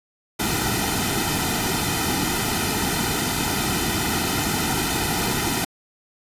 pink noise with comb filter, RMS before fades -23 dBFS, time 0.39-5.65 s, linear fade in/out 10 ms, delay 1.8 ms, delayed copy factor -0.8, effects resampled to 32000 Hz

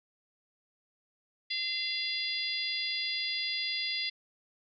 harmonic tone, 687 Hz, F5, 29 cents flat, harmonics 3 / 4 / 5 / 6 / 7, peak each -37 / -40 / -37 / -39 / -35 dBFS, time 1.5-4.1 s, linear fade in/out 10 ms, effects none

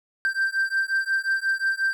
triangle beating tone pair, 1567 / 1572.6 Hz, G6 / G6, -1 / +5 cents, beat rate 5.6 Hz, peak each -23 dBFS, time 0.25-1.93 s, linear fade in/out 0 ms, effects none

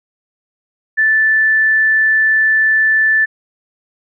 sine tone, 1757 Hz, A6, 3 cents flat, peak -9 dBFS, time 0.97-3.26 s, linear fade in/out 20 ms, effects none

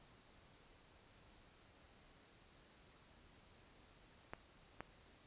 clicks, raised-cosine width 0.5 ms, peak -30 dBFS, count 2, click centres 4.335 / 4.806 s, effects pink hiss -66 dBFS RMS until 5.26 s + resampled to 8000 Hz

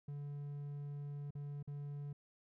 triangle tone with dropouts, 144 Hz, D3, 34 cents flat, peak -40 dBFS, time 0.08-2.13 s, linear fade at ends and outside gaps 5 ms, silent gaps 1.307-1.351 / 1.628-1.675 s, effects none

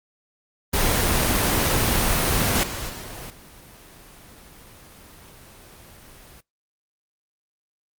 pink noise with level steps, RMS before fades -20 / -31 / -36 / -46 dBFS, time 0.73-6.41 s, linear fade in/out 10 ms, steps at 2.63 / 2.89 / 3.3 s, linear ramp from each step 2 ms, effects noise-tail reverb RT60 0.2 s tail -26 dB re dry + Opus 24 kbps

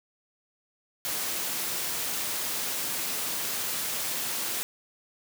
white high-pass noise, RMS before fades -31 dBFS, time 1.05-4.63 s, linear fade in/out 0 ms, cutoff 120 Hz, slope 12 dB/octave, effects none

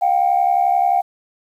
sine tone pair together, 712.6 / 784 Hz, F5 / G5, +35 / 0 cents, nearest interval major second, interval 165 cents, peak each -15 dBFS, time 0.01-1.02 s, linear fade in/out 20 ms, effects tanh soft clip ceiling -7 dBFS + 8-bit

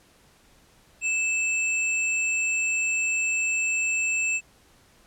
sine tone pair together, 2637 / 7413 Hz, E7 / A#8, 0 / -11 cents, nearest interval octave + tritone, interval 1789 cents, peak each -23 / -30 dBFS, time 1.01-4.41 s, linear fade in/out 50 ms, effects pink hiss -58 dBFS RMS until 5.06 s + low-pass 12000 Hz 12 dB/octave

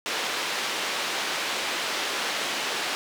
white band-pass noise, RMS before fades -29 dBFS, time 0.06-2.95 s, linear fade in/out 0 ms, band 310 to 3800 Hz, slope 12 dB/octave, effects none

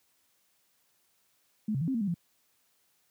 sine tone with pitch steps, 214.5 / 135 / 165.3 / 265.6 / 229.2 / 201.3 / 171.6 Hz, A3 / C#3 / E3 / C4 / A#3 / G3 / F3, -44 / -45 / +5 / +26 / -29 / +46 / -30 cents, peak -27 dBFS, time 1.68-2.142 s, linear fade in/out 5 ms, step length 66 ms, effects white hiss -71 dBFS RMS until 3.1 s + high-pass 80 Hz 12 dB/octave

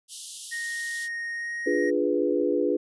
white high-pass noise, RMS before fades -37 dBFS, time 0.08-1.09 s, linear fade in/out 50 ms, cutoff 2900 Hz, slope 96 dB/octave
triangle tone with pitch glide, 1861 to 1875 Hz, A#6 to A#6, -3 to +10 cents, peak -28 dBFS, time 0.51-1.91 s, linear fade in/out 20 ms, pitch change +13 cents, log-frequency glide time 1.33-1.51 s
sine chord, D diminished seventh, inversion none, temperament equal, 293.7 / 349.2 / 415.3 / 493.9 Hz, D4 / F4 / Ab4 / Cb5, 0 / 0 / 0 / 0 cents, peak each -27 dBFS, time 1.66-2.77 s, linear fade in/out 10 ms
effects resampled to 24000 Hz

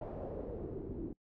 pink noise with low-pass filter sweep, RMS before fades -42 dBFS, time 0.01-1.13 s, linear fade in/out 5 ms, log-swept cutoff 650 to 310 Hz, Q 3.7, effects noise-tail reverb RT60 0.1 s tail -26 dB re dry

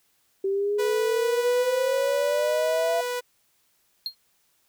sine exponential sweep, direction up, 386.1 to 680 Hz, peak -22 dBFS, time 0.44-3.01 s, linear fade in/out 5 ms
sawtooth tone, 491.8 Hz, B4, 7 cents flat, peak -23 dBFS, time 0.78-3.21 s, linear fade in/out 20 ms
triangle tone with exponential decay, 4225 Hz, C8, 16 cents sharp, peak -22 dBFS, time 4.06-4.15 s, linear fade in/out 1 ms, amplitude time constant 19 ms
effects white hiss -67 dBFS RMS until 4.68 s

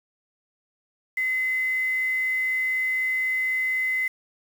sine tone with quantisation, 2041 Hz, C7, 44 cents flat, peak -22 dBFS, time 1.17-4.08 s, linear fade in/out 5 ms, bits 7, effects none

